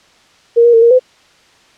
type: tone with pitch steps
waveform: sine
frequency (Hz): 467.9 / 474.4 / 455.3 / 468.1 / 508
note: A#4 / A#4 / A#4 / A#4 / B4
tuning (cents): +6 / +30 / -41 / +7 / +49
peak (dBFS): -4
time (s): 0.56-0.995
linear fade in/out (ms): 20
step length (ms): 87
effects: white hiss -48 dBFS RMS until 1.77 s + low-pass 5000 Hz 12 dB/octave